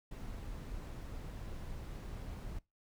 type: noise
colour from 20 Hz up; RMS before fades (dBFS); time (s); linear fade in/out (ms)
brown; -44; 0.11-2.59; 5
effects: noise-tail reverb RT60 0.2 s tail -21 dB re dry